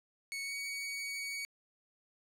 sawtooth tone with pitch glide, 2217 to 2247 Hz, C#7 to C#7, 0 to +23 cents, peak -34 dBFS, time 0.32-1.45 s, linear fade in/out 0 ms, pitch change +23 cents, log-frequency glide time 0.44-0.54 s, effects low-pass 12000 Hz 12 dB/octave

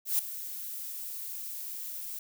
violet noise with ADSR envelope, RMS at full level -25 dBFS, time 0.05-2.19 s, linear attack 140 ms, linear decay 3 ms, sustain -14 dB, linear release 3 ms, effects none

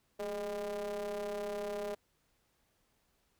square ring-modulated tone, 99.6 Hz, G2, 28 cents sharp, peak -34 dBFS, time 0.19-1.95 s, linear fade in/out 10 ms, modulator 515 Hz, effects pink hiss -75 dBFS RMS until 3.39 s

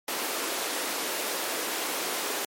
pink high-pass noise, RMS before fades -31 dBFS, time 0.08-2.45 s, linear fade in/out 2 ms, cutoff 310 Hz, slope 24 dB/octave, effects MP3 64 kbps

